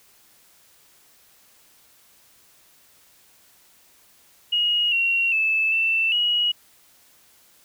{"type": "tone with pitch steps", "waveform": "sine", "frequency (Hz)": [2882, 2742, 2623, 2667, 2904], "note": ["F#7", "F7", "E7", "E7", "F#7"], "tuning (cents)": [-46, -32, -9, 20, -33], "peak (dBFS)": -18, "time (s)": [4.52, 6.52], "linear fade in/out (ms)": 10, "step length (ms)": 400, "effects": ["white hiss -56 dBFS RMS until 7.64 s"]}